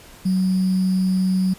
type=tone with sample-and-hold; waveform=sine; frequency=186.9 Hz; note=F#3; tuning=18 cents sharp; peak=-16 dBFS; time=0.25-1.54 s; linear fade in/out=10 ms; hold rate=4900 Hz; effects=pink hiss -45 dBFS RMS until 1.58 s + resampled to 32000 Hz